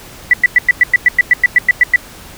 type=tone bursts; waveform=sine; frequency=1972 Hz; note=B6; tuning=3 cents flat; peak=-3 dBFS; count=14; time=0.31-1.96 s; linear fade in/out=2 ms; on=25 ms; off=100 ms; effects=pink hiss -35 dBFS RMS until 2.37 s